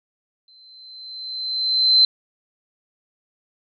sine tone with exponential growth, 4081 Hz, C8, 44 cents flat, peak -9 dBFS, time 0.48-2.05 s, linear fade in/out 2 ms, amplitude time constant 340 ms, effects none

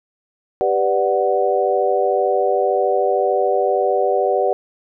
sine chord, G major seventh, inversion none, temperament equal, 392 / 493.9 / 587.3 / 740 Hz, G4 / B4 / D5 / F#5, 0 / 0 / 0 / 0 cents, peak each -20 dBFS, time 0.61-4.53 s, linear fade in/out 0 ms, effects none

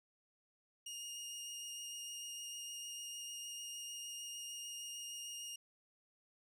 20% pulse tone with vibrato, 2844 Hz, F7, 31 cents sharp, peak -39 dBFS, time 0.86-5.56 s, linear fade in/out 5 ms, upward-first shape sine, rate 6.6 Hz, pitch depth 9 cents each way, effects none

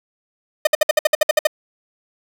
45% pulse tone bursts, 612 Hz, D#5, 29 cents flat, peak -10 dBFS, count 11, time 0.65-1.471 s, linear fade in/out 5 ms, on 21 ms, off 59 ms, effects none

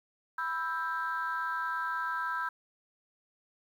sine chord, E minor, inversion second, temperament just, 988.9 / 1318.5 / 1582.2 Hz, B5 / E6 / G6, +2 / 0 / +16 cents, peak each -35 / -34 / -34 dBFS, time 0.38-2.49 s, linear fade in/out 5 ms, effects tanh soft clip ceiling -24 dBFS + 10-bit

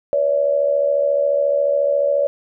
sine tone with amplitude modulation, 569 Hz, C#5, 45 cents sharp, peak -11 dBFS, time 0.13-2.27 s, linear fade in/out 0 ms, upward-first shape sine, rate 74.2 Hz, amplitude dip 70%, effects none

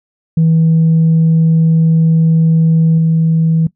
sine tone with level steps, 162.2 Hz, E3, 28 cents flat, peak -5 / -7 dBFS, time 0.37-3.67 s, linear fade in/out 5 ms, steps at 2.98 s, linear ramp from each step 2 ms, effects noise-tail reverb RT60 0.1 s tail -19 dB re dry + tanh soft clip ceiling -4 dBFS

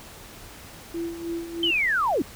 sine tone with tremolo, 336.5 Hz, E4, 36 cents sharp, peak -26 dBFS, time 0.94-1.71 s, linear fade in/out 5 ms, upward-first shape sine, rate 3.2 Hz, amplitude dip 65%
sine linear sweep, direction down, 3136 to 233.8 Hz, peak -20 dBFS, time 1.63-2.22 s, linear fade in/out 2 ms
effects pink hiss -44 dBFS RMS until 2.35 s

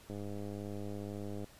click train, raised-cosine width 2 ms, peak -30 dBFS, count 138, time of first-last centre 0.1-1.443 s, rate 102 Hz, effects pink hiss -59 dBFS RMS until 1.59 s + resampled to 32000 Hz

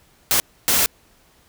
white noise bursts at uneven times, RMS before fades -17 dBFS, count 2, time 0.31-0.4 / 0.68-0.86 s, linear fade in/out 0 ms, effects pink hiss -56 dBFS RMS until 1.48 s

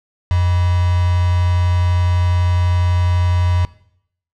sine tone with quantisation, 88.8 Hz, F2, 29 cents sharp, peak -12 dBFS, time 0.31-3.65 s, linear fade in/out 0 ms, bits 4, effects noise-tail reverb RT60 0.7 s tail -19 dB re dry + low-pass 5000 Hz 12 dB/octave

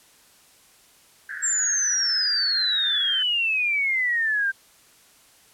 pink band-pass noise, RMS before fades -34 dBFS, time 1.29-3.23 s, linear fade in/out 5 ms, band 1500 to 1800 Hz, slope 96 dB/octave
sine exponential sweep, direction down, 7550 to 1561 Hz, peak -20 dBFS, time 1.42-4.52 s, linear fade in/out 20 ms
effects white hiss -55 dBFS RMS until 5.53 s + low-pass 12000 Hz 12 dB/octave

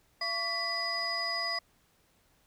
sine tone cluster, 681 / 1124 / 1987 / 4944 Hz, F5 / C#6 / B6 / D#8, -44 / +24 / +10 / -12 cents, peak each -38 / -37 / -35 / -32 dBFS, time 0.21-1.59 s, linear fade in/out 5 ms, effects tanh soft clip ceiling -23 dBFS + pink hiss -68 dBFS RMS until 2.46 s

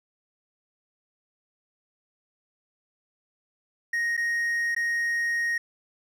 triangle tone with dropouts, 1870 Hz, A#6, 5 cents sharp, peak -22 dBFS, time 3.93-5.58 s, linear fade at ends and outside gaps 5 ms, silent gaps 4.168-4.175 / 4.749-4.763 s, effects none

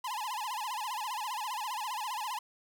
45% pulse tone with vibrato, 932.3 Hz, A#5, in tune, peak -34 dBFS, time 0.04-2.39 s, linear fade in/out 5 ms, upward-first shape sine, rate 15 Hz, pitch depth 200 cents each way, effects none

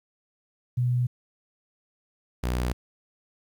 sine / sawtooth tone pair in turn, 123.47 / 61.38 Hz, B2 / B1, 0 / -10 cents, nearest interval octave, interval 1210 cents, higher first, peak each -21 dBFS, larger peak neither, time 0.77-1.07 / 2.43-2.73 s, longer neither, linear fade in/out 10 ms, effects 10-bit

